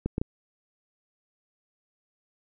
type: clicks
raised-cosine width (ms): 3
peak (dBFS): -14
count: 3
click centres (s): 0.06 / 0.181 / 0.215
effects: none